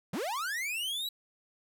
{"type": "linear sweep", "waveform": "45% pulse", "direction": "up", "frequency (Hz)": [137.2, 3975], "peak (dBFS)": -32, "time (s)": [0.13, 1.09], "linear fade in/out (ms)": 5, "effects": []}